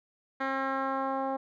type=tone with low-pass filter sweep; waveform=10% pulse; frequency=268.5 Hz; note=C4; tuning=45 cents sharp; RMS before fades=-31 dBFS; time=0.4-1.37 s; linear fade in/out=10 ms; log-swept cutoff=2100 to 780 Hz; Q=1.6; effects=none